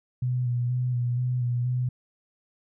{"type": "tone with vibrato", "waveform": "sine", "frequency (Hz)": 123.47, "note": "B2", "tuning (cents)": 0, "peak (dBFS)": -23, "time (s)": [0.22, 1.89], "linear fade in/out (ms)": 5, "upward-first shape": "square", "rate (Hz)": 2.1, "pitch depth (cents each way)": 25, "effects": []}